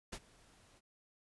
pink noise with ADSR envelope, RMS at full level -42 dBFS, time 0.12-0.81 s, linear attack 12 ms, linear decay 55 ms, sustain -23 dB, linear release 36 ms, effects resampled to 24000 Hz

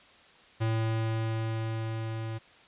square tone with level ramp, 112 Hz, A2, 31 cents sharp, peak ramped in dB -26 to -34 dBFS, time 0.6-2.39 s, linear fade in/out 20 ms, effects white hiss -56 dBFS RMS until 2.67 s + resampled to 8000 Hz

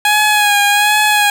15% pulse tone with vibrato, 830.6 Hz, G#5, in tune, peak -3 dBFS, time 0.05-1.3 s, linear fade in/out 2 ms, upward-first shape sine, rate 1.3 Hz, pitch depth 36 cents each way, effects none

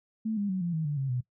sine tone with pitch steps, 220 / 202.9 / 187.15 / 172.61 / 159.2 / 146.83 / 135.43 / 124.91 Hz, A3 / G#3 / F#3 / F3 / D#3 / D3 / C#3 / B2, 0 / -40 / +20 / -20 / +40 / 0 / -40 / +20 cents, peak -27 dBFS, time 0.25-1.21 s, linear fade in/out 10 ms, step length 120 ms, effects noise-tail reverb RT60 0.1 s tail -19 dB re dry

